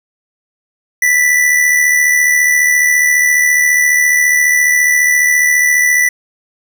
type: tone with amplitude modulation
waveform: square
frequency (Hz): 1975.5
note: B6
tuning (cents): 0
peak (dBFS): -7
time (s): 1.02-6.09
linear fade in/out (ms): 5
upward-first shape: sine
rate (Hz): 74.6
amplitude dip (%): 45
effects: none